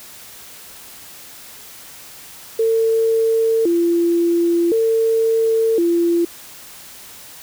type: tone with vibrato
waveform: sine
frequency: 392 Hz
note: G4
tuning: in tune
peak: -13 dBFS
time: 2.59-6.25 s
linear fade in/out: 5 ms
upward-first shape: square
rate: 0.47 Hz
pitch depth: 240 cents each way
effects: white hiss -39 dBFS RMS until 7.42 s